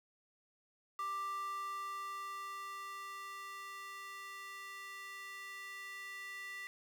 square tone with high-pass filter sweep, 393.1 Hz, G4, 5 cents sharp, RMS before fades -45 dBFS, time 0.99-6.67 s, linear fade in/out 0 ms, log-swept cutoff 1200 to 1800 Hz, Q 6.5, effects none

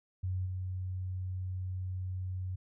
sine tone with level steps, 92.5 Hz, F#2, in tune, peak -31 / -34 dBFS, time 0.23-2.56 s, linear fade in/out 10 ms, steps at 0.45 s, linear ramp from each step 20 ms, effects none

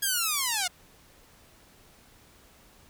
5% pulse linear sweep, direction down, 1651 to 692 Hz, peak -14 dBFS, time 0.02-0.68 s, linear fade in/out 10 ms, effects pink hiss -57 dBFS RMS until 2.89 s

